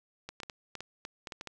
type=clicks; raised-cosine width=0.2 ms; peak=-23 dBFS; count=11; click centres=0.29 / 0.402 / 0.433 / 0.498 / 0.753 / 0.806 / 1.051 / 1.272 / 1.322 / 1.411 / 1.473 s; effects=none